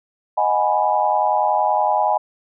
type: chord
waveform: sine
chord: G# minor seventh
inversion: second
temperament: equal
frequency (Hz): 622.3 / 740 / 830.6 / 987.8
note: D#5 / F#5 / G#5 / B5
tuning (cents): 0 / 0 / 0 / 0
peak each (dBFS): -22 / -22 / -18 / -22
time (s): 0.37-2.18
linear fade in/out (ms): 10
effects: none